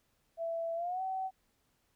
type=tone with pitch glide; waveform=sine; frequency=665 to 759.5 Hz; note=E5 to F#5; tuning=+15 to +45 cents; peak=-33 dBFS; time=0.37-1.31 s; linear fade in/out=50 ms; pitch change=+230 cents; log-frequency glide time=0.75-1.02 s; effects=pink hiss -75 dBFS RMS until 1.95 s